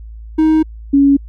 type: tone pair in turn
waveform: triangle / sine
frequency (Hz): 314.3 / 279.3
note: D#4 / C#4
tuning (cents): +18 / +13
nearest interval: major second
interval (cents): 205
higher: first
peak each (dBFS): -6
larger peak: neither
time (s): 0.38-0.63 / 0.93-1.17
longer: first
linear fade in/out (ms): 10
effects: added 55 Hz sine -29 dBFS peak until 1.28 s